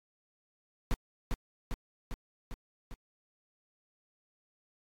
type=noise with echo; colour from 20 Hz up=brown; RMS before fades=-27 dBFS; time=0.91-0.94 s; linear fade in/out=0 ms; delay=400 ms; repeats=5; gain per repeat=-3 dB; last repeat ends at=2.94 s; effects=AAC 64 kbps